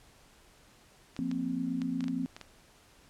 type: clicks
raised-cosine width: 0.2 ms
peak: -26 dBFS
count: 8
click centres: 1.165 / 1.314 / 1.818 / 2.007 / 2.041 / 2.082 / 2.365 / 2.413 s
type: chord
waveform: sine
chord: F suspended fourth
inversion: none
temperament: equal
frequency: 174.61 / 233.1 / 261.6 Hz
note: F3 / Bb3 / C4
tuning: 0 / 0 / 0 cents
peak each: -37 / -36 / -32 dBFS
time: 1.19-2.26 s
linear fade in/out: 0 ms
effects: pink hiss -60 dBFS RMS until 3.09 s + low-pass 11000 Hz 12 dB/octave